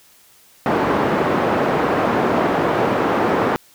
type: band-pass noise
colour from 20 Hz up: pink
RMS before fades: -18 dBFS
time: 0.66-3.56 s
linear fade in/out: 0 ms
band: 240 to 1200 Hz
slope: 12 dB/octave
effects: white hiss -51 dBFS RMS until 3.74 s